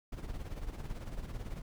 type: noise with tremolo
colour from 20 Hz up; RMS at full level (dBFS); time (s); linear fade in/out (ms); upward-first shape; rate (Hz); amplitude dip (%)
brown; -38; 0.12-1.62; 5; sine; 18; 65
effects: none